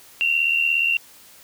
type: tone pair together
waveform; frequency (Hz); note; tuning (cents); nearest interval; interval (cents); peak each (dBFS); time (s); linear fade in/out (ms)
sine; 2683 / 2760; E7 / F7; +30 / -21; unison; 49; -24 / -18; 0.21-0.97; 0
effects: white hiss -48 dBFS RMS until 1.43 s